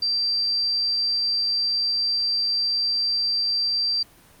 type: tone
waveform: sine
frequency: 4699 Hz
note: D8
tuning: in tune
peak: -20 dBFS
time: 0.02-4.03 s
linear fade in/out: 5 ms
effects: pink hiss -52 dBFS RMS until 4.4 s + Opus 24 kbps